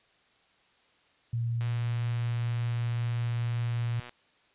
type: tone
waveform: sine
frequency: 116.8 Hz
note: A#2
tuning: 4 cents sharp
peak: -27 dBFS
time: 1.33-4 s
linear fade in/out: 5 ms
type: click train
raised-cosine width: 0.3 ms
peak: -28 dBFS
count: 304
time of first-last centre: 1.61-4.094 s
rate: 122 Hz
effects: white hiss -65 dBFS RMS until 4.54 s + resampled to 8000 Hz